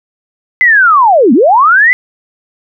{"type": "linear two-way sweep", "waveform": "sine", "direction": "down then up", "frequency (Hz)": [2056, 211.6, 2056], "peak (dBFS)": -3, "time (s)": [0.61, 1.93], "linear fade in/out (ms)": 0, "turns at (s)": 1.33, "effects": []}